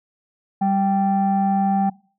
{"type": "tone pair together", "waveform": "sine", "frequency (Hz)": [196, 782.3], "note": ["G3", "G5"], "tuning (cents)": [0, -4], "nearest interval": "2 octaves", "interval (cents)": 2396, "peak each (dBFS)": -18, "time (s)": [0.61, 1.9], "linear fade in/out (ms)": 10, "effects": ["noise-tail reverb RT60 0.4 s tail -22 dB re dry", "tanh soft clip ceiling -11 dBFS"]}